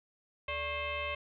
sine tone with frequency modulation, 1600 Hz, G6, 35 cents sharp, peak -33 dBFS, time 0.48-1.15 s, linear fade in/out 5 ms, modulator 508 Hz, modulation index 2.7, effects none

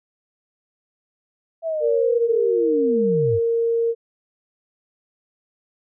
sine linear sweep, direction down, 667 to 87.31 Hz, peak -21 dBFS, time 1.62-3.4 s, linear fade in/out 50 ms
sine tone with pitch glide, 466.2 to 462.2 Hz, A#4 to A#4, 0 to -15 cents, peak -17 dBFS, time 1.8-3.95 s, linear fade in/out 50 ms, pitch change -15 cents, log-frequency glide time 2.25-3.09 s
effects none

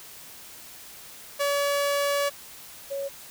sawtooth / sine tone pair in turn, 569 / 555 Hz, C#5 / C#5, +45 / +2 cents, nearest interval unison, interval 43 cents, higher first, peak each -19 / -28 dBFS, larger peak first, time 1.39-2.3 / 2.9-3.09 s, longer first, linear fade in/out 20 ms, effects white hiss -45 dBFS RMS until 3.3 s

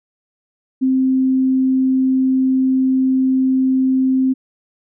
sine tone, 261.6 Hz, C4, in tune, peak -12 dBFS, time 0.81-4.34 s, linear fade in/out 20 ms, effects none

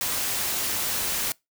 white noise, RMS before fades -27 dBFS, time 0.01-1.32 s, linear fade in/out 0 ms, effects noise-tail reverb RT60 0.2 s tail -24 dB re dry

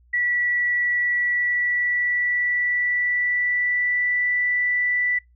sine tone with pitch glide, 1948 to 1972.9 Hz, B6 to B6, -24 to -2 cents, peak -19 dBFS, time 0.13-5.19 s, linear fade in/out 10 ms, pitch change +22 cents, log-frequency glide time 0.96-4.3 s, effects noise-tail reverb RT60 0.2 s tail -26 dB re dry + added 60 Hz sine -53 dBFS peak until 5.35 s

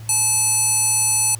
square tone with band-pass filter, 864 Hz, A5, 32 cents flat, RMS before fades -18 dBFS, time 0.09-1.35 s, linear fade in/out 2 ms, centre 9200 Hz, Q 4.2, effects added 111 Hz sine -33 dBFS peak until 1.39 s + pink hiss -46 dBFS RMS until 1.39 s

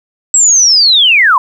sine linear sweep, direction down, 7770 to 955 Hz, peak -4 dBFS, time 0.34-1.38 s, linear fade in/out 2 ms, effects 7-bit

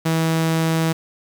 sawtooth tone, 162.3 Hz, E3, 27 cents flat, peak -13 dBFS, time 0.05-0.93 s, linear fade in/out 10 ms, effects 7-bit

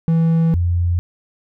triangle / sine tone pair in turn, 164.2 / 86.98 Hz, E3 / F2, -6 / -6 cents, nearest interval major seventh, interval 1100 cents, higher first, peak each -10 / -14 dBFS, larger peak first, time 0.08-0.54 / 0.54-0.99 s, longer first, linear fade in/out 0 ms, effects none

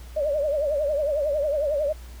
sine tone with vibrato, 587.3 Hz, D5, in tune, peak -21 dBFS, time 0.16-1.93 s, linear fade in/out 10 ms, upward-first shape triangle, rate 11 Hz, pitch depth 130 cents each way, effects added 60 Hz sine -38 dBFS peak until 2.2 s + pink hiss -50 dBFS RMS until 2.2 s

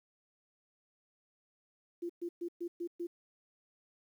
sine tone bursts, 345.2 Hz, F4, 20 cents flat, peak -35 dBFS, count 6, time 2.02-3.07 s, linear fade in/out 10 ms, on 75 ms, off 120 ms, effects 11-bit

